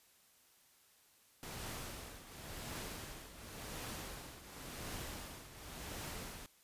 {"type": "noise with tremolo", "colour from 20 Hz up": "pink", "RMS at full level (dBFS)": -44, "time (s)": [1.43, 6.46], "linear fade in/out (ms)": 0, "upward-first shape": "triangle", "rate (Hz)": 0.92, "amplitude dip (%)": 75, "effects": ["white hiss -68 dBFS RMS until 6.63 s", "resampled to 32000 Hz"]}